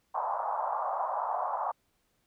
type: band-pass noise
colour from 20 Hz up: white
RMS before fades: -32 dBFS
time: 0.14-1.72 s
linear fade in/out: 10 ms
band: 630 to 1100 Hz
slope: 48 dB/octave
effects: pink hiss -74 dBFS RMS until 2.26 s